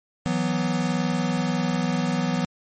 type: chord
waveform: square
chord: E suspended second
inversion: none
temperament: equal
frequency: 164.81 / 185 / 246.9 Hz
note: E3 / F#3 / B3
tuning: 0 / 0 / 0 cents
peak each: -27 dBFS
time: 0.26-2.45 s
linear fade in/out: 0 ms
effects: MP3 32 kbps